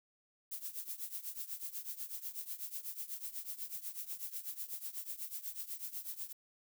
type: noise with tremolo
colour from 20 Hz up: violet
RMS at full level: -40 dBFS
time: 0.51-6.33 s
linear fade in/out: 10 ms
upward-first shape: triangle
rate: 8.1 Hz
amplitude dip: 90%
effects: none